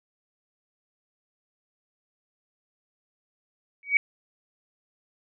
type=tone with exponential growth; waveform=sine; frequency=2260 Hz; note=C#7; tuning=33 cents sharp; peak=-12 dBFS; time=3.83-3.97 s; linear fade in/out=1 ms; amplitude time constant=30 ms; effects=none